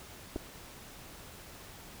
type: clicks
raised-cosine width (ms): 2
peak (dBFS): -23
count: 2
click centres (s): 0.36 / 0.363
effects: pink hiss -50 dBFS RMS until 2 s

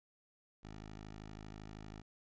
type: tone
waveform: 10% pulse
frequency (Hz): 52.7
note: G#1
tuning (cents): +26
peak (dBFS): -40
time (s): 0.63-2.02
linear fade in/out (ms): 10
effects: resampled to 16000 Hz

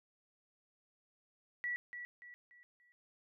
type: tone with echo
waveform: sine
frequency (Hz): 1944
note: B6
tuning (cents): -28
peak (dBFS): -35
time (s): 1.64-1.76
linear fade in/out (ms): 0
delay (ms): 290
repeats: 4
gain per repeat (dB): -8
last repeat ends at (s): 2.92
effects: none

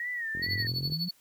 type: tone with vibrato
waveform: sine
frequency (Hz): 1876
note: A#6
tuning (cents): +11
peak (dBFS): -31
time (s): 0-0.67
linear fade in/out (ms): 2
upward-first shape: sine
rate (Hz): 2.4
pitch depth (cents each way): 99
type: click train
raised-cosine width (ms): 3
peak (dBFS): -28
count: 26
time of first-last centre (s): 0.35-0.922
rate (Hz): 43.7
type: tone with tremolo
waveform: triangle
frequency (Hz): 4435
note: C#8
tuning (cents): 0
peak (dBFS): -26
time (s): 0.42-1.11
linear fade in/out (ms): 10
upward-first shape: triangle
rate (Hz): 12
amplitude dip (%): 100
type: exponential sweep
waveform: sine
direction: up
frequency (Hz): 92.5 to 184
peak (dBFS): -32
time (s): 0.47-1.09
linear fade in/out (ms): 10
effects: white hiss -63 dBFS RMS until 1.2 s + high-pass 60 Hz 12 dB/octave

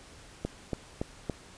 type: click train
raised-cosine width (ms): 2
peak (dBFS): -17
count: 4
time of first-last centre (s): 0.45-1.297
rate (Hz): 3.54
effects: pink hiss -52 dBFS RMS until 1.57 s + resampled to 22050 Hz

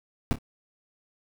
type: noise with echo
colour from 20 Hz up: brown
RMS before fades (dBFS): -22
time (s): 0.31-0.33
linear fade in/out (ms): 0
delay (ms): 28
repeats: 2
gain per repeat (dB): -12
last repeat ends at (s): 0.386
effects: none

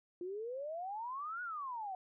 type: exponential two-way sweep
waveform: sine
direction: up then down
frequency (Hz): 344.9 to 1478 to 730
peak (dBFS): -39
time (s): 0.21-1.95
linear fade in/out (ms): 2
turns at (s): 1.42
effects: none

